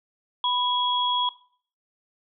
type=tone pair together; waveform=sine; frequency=987.8 / 3323 Hz; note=B5 / G#7; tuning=0 / 0 cents; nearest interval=octave + major sixth; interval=2100 cents; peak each=-24 dBFS; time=0.44-1.29 s; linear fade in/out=2 ms; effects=noise-tail reverb RT60 0.5 s tail -18 dB re dry